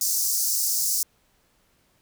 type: high-pass noise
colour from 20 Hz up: pink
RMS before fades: -24 dBFS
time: 0.01-1.03 s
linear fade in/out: 2 ms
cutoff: 5100 Hz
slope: 48 dB/octave
effects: pink hiss -65 dBFS RMS until 2.01 s